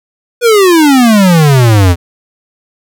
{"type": "exponential sweep", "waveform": "square", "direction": "down", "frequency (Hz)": [493.9, 83.5], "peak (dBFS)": -4, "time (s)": [0.41, 1.96], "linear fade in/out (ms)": 50, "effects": []}